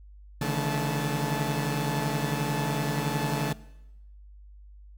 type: tone cluster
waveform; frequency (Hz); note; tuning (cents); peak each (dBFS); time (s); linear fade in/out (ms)
sawtooth; 140.3 / 151.2 / 163.2 / 217.1 / 870; C#3 / D#3 / E3 / A3 / A5; +21 / -49 / -17 / -23 / -20; -26 / -29 / -31 / -30 / -31; 0.41-3.53; 5
effects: noise-tail reverb RT60 0.9 s tail -19 dB re dry + added 50 Hz sine -46 dBFS peak until 4.97 s